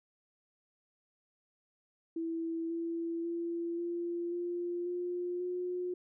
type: tone with pitch steps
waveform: sine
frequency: 329.6 / 334.4 / 339.3 / 344.2 / 349.2 / 354.3 / 359.4 Hz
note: E4 / E4 / F4 / F4 / F4 / F4 / F4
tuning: 0 / +25 / -50 / -25 / 0 / +25 / +50 cents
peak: -33 dBFS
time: 2.16-5.94 s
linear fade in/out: 5 ms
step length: 540 ms
effects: none